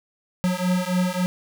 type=beating tone pair; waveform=square; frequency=180 / 183.6 Hz; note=F#3 / F#3; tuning=-47 / -13 cents; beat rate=3.6 Hz; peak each=-24 dBFS; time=0.44-1.26 s; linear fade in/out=0 ms; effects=none